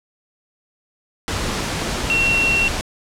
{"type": "tone in noise", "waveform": "sine", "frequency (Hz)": 2728, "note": "F7", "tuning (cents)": -41, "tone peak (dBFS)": -15, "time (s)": [2.1, 2.68], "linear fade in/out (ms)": 0, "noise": "pink", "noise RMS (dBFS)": -23, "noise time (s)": [1.28, 2.81], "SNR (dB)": 5, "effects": ["low-pass 8000 Hz 12 dB/octave"]}